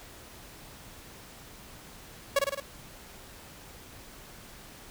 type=tone with echo; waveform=sawtooth; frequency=558 Hz; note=C#5; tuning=11 cents sharp; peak=-17 dBFS; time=2.36-2.39 s; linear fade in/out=5 ms; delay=53 ms; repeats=4; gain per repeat=-3 dB; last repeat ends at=2.602 s; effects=pink hiss -49 dBFS RMS until 4.9 s